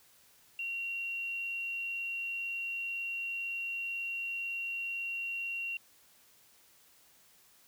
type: tone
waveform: sine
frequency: 2749 Hz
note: F7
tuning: 28 cents flat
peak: -34 dBFS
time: 0.59-5.77 s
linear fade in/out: 2 ms
effects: white hiss -63 dBFS RMS until 7.67 s